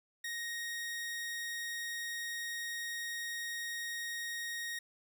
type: tone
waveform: sawtooth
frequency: 1870 Hz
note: A#6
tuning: 5 cents sharp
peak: -34 dBFS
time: 0.24-4.79 s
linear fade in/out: 5 ms
effects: none